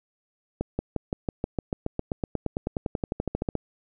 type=accelerating click train; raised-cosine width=2 ms; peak=-13 dBFS; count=27; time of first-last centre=0.61-3.553 s; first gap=180 ms; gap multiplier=0.96; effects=none